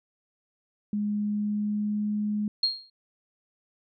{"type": "tone with pitch glide", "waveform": "sine", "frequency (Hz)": [207.7, 209.5], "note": ["G#3", "G#3"], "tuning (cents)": [0, 15], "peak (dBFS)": -25, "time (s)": [0.93, 2.48], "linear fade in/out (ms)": 2, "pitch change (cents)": 15, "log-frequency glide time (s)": [1.06, 2.09]}
{"type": "tone with exponential decay", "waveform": "sine", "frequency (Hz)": 4245, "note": "C8", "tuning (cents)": 24, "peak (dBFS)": -18, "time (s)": [2.63, 2.9], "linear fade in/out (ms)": 5, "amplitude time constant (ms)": 57}
{"effects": []}